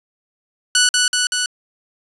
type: tone with echo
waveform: 10% pulse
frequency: 1480 Hz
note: F#6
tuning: in tune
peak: -3 dBFS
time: 0.75-0.89 s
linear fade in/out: 2 ms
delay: 190 ms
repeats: 3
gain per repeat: -2 dB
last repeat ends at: 1.46 s
effects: resampled to 24000 Hz + 7-bit